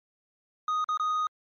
triangle tone with dropouts, 1244.5 Hz, D#6, in tune, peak -23 dBFS, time 0.68-1.27 s, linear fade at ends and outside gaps 2 ms, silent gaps 0.843-0.888 / 0.973-0.997 s, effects MP3 32 kbps

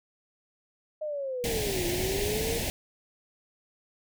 sine linear two-way sweep, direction down then up, 622.3 to 343.3 to 469.9 Hz, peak -30 dBFS, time 1.01-2.59 s, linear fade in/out 10 ms, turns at 1.86 s
pink band-stop noise, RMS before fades -31 dBFS, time 1.44-2.7 s, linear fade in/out 0 ms, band 840 to 1800 Hz, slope 48 dB/octave
effects none

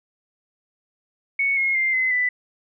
sine tone with pitch steps, 2217 / 2158 / 2100 / 2044 / 1988.9 Hz, C#7 / C#7 / C7 / C7 / B6, 0 / -47 / +6 / -41 / +12 cents, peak -18 dBFS, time 1.39-2.29 s, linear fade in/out 5 ms, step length 180 ms, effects none

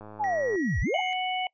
click train, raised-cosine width 1 ms, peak -30 dBFS, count 59, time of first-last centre 0.01-0.557 s, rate 106 Hz
sine linear two-way sweep, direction down then up, 878 to 35.4 to 878 Hz, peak -24 dBFS, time 0.19-1.01 s, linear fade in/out 20 ms, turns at 0.81 s
triangle tone with pitch glide, 1917 to 2139 Hz, A#6 to C7, +48 to +38 cents, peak -32 dBFS, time 0.24-1.13 s, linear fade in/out 0 ms, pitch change +190 cents, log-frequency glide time 0.81-0.88 s
harmonic tone, 740 Hz, F#5, in tune, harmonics 1 / 3 / 4, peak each -28 / -33 / -34 dBFS, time 0.94-1.47 s, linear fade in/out 2 ms
effects noise-tail reverb RT60 0.1 s tail -23 dB re dry + resampled to 16000 Hz

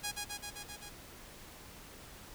5% pulse tone with echo, 824 Hz, G#5, 14 cents flat, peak -23 dBFS, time 0.03-0.12 s, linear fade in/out 20 ms, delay 130 ms, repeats 6, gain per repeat -2 dB, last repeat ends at 0.9 s, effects pink hiss -52 dBFS RMS until 2.34 s

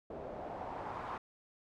white noise with low-pass filter sweep, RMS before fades -43 dBFS, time 0.1-1.18 s, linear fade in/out 5 ms, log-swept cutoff 550 to 1100 Hz, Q 2.4, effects none

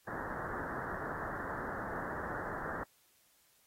white low-pass noise, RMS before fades -41 dBFS, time 0.07-2.84 s, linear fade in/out 10 ms, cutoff 1800 Hz, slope 96 dB/octave, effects white hiss -69 dBFS RMS until 3.66 s + AAC 48 kbps

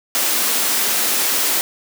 white high-pass noise, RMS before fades -18 dBFS, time 0.15-1.61 s, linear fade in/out 0 ms, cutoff 200 Hz, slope 48 dB/octave, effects none

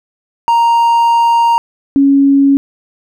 triangle / sine tone pair in turn, 932.3 / 277.2 Hz, A#5 / C#4, 0 / 0 cents, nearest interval octave + major sixth, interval 2100 cents, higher first, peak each -5 dBFS, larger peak neither, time 0.48-1.58 / 1.96-2.57 s, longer first, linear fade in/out 0 ms, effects none

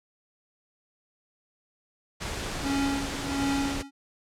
pink noise, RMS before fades -33 dBFS, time 2.2-3.83 s, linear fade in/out 20 ms
square tone with tremolo, 277.2 Hz, C#4, in tune, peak -25 dBFS, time 2.62-3.91 s, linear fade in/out 50 ms, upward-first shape sine, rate 1.4 Hz, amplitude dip 85%
effects low-pass 8000 Hz 12 dB/octave

